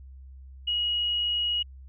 sine tone, 2898 Hz, F#7, 37 cents flat, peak -24 dBFS, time 0.67-1.63 s, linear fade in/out 10 ms, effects added 66 Hz sine -43 dBFS peak until 1.88 s

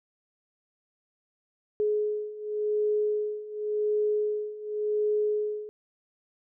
sine beating tone pair, 421.2 / 422.1 Hz, G#4 / G#4, +24 / +28 cents, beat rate 0.9 Hz, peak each -30 / -27 dBFS, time 1.8-5.69 s, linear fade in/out 0 ms, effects none

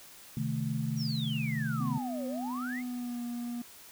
sine chord, A diminished, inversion first, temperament equal with one note detuned, 130.81 / 154.04 / 220 Hz, C3 / Eb3 / A3, 0 / -17 / 0 cents, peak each -34 dBFS, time 0.37-1.98 s, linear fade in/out 2 ms
sine exponential two-way sweep, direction down then up, 5920 to 508 to 2263 Hz, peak -37 dBFS, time 0.96-2.83 s, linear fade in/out 50 ms, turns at 2.27 s
triangle tone with pitch glide, 249.9 to 239.7 Hz, B3 to A#3, +21 to +48 cents, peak -32 dBFS, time 1.8-3.62 s, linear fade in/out 5 ms, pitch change -73 cents, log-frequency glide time 2.79-3.22 s
effects white hiss -52 dBFS RMS until 3.91 s

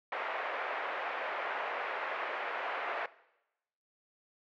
pink band-pass noise, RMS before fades -37 dBFS, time 0.12-3.06 s, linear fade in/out 2 ms, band 540 to 2300 Hz, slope 24 dB/octave, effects noise-tail reverb RT60 0.9 s tail -19 dB re dry

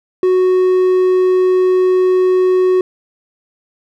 triangle tone, 369.2 Hz, F#4, 4 cents flat, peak -7 dBFS, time 0.23-2.81 s, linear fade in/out 2 ms, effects none

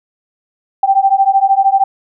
sine beating tone pair, 775 / 788 Hz, G5 / G5, -20 / +9 cents, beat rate 13 Hz, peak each -11 dBFS, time 0.83-1.84 s, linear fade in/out 5 ms, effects none

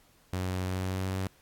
sawtooth tone with pitch glide, 92.3 to 94.73 Hz, F#2 to F#2, -4 to +41 cents, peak -26 dBFS, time 0.33-1.27 s, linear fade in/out 0 ms, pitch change +45 cents, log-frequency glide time 0.61-1.12 s, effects pink hiss -63 dBFS RMS until 1.41 s + AAC 64 kbps

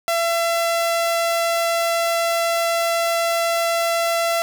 sawtooth tone, 674 Hz, E5, 38 cents sharp, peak -14 dBFS, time 0.08-4.42 s, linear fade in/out 0 ms, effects none

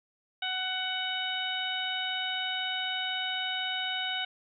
harmonic tone, 746 Hz, F#5, 14 cents sharp, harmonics 1 / 2 / 3 / 4 / 5, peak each -38 / -36 / -39 / -34 / -36 dBFS, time 0.42-4.25 s, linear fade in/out 5 ms, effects none

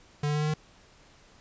square tone with pitch steps, 147 / 148.62 / 150.26 / 151.92 / 153.6 Hz, D3 / D3 / D3 / D#3 / D#3, +2 / +21 / +40 / -41 / -22 cents, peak -26 dBFS, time 0.23-0.54 s, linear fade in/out 5 ms, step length 62 ms, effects pink hiss -57 dBFS RMS until 1.4 s + resampled to 16000 Hz

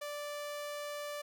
sawtooth tone, 586 Hz, D5, 4 cents flat, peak -35 dBFS, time 0.01-1.22 s, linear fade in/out 10 ms, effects none

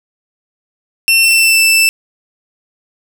sawtooth tone with pitch glide, 2700 to 2655 Hz, E7 to E7, +41 to +12 cents, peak -4 dBFS, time 1.08-1.89 s, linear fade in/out 0 ms, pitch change -29 cents, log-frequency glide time 1.22-1.62 s, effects none

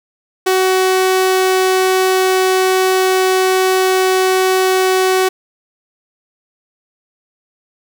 sawtooth tone, 374.9 Hz, F#4, 23 cents sharp, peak -7 dBFS, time 0.46-5.29 s, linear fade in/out 10 ms, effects none

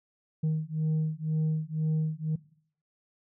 sine beating tone pair, 155.56 / 157.56 Hz, D#3 / D#3, 0 / +22 cents, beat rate 2 Hz, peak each -27 dBFS, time 0.43-2.36 s, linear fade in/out 10 ms, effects noise-tail reverb RT60 0.6 s tail -20 dB re dry + tanh soft clip ceiling -23 dBFS

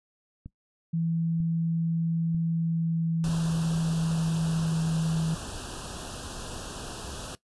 click train, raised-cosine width 5 ms, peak -28 dBFS, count 4, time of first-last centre 0.46-3.29 s, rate 1.06 Hz
sine tone with pitch glide, 165.3 to 161.62 Hz, E3 to E3, +5 to -34 cents, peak -24 dBFS, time 0.93-5.35 s, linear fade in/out 10 ms, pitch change -39 cents, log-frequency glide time 2.51-5.18 s
pink band-stop noise, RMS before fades -38 dBFS, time 3.24-7.35 s, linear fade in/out 0 ms, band 1700 to 2600 Hz, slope 96 dB/octave
effects noise-tail reverb RT60 0.1 s tail -18 dB re dry + resampled to 24000 Hz

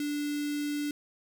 square tone with notch filter, 292.6 Hz, D4, 6 cents flat, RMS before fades -32 dBFS, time 0-0.91 s, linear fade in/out 2 ms, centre 890 Hz, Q 0.73, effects none

